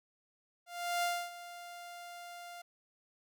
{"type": "tone with ADSR envelope", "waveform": "sawtooth", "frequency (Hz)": 698.5, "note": "F5", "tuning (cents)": 0, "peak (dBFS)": -26, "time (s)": [0.66, 2.62], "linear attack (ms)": 370, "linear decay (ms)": 270, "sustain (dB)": -16, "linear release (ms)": 8, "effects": []}